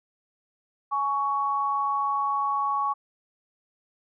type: tone pair together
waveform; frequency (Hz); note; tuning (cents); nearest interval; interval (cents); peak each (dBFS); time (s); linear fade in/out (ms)
sine; 837 / 1116.4; G#5 / C#6; +13 / +12; perfect fourth; 499; -29 / -24; 0.91-2.94; 20
effects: none